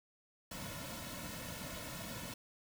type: noise with comb filter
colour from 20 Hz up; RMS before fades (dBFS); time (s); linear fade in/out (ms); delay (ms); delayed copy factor
pink; -45; 0.51-2.34; 5; 2.5; -0.8
effects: none